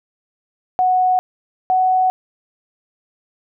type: tone pair in turn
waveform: sine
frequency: 738 / 744.4 Hz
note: F#5 / F#5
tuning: -5 / +10 cents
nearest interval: unison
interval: 15 cents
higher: second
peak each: -12 dBFS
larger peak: neither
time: 0.79-1.19 / 1.7-2.1 s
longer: neither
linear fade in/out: 0 ms
effects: none